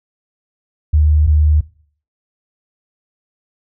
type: tone pair in turn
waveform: sine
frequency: 75.9 / 75.9 Hz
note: D#2 / D#2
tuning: -42 / -42 cents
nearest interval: unison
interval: 0 cents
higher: neither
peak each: -8 dBFS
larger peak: neither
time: 0.93-1.27 / 1.27-1.61 s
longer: neither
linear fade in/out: 10 ms
effects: noise-tail reverb RT60 0.5 s tail -20 dB re dry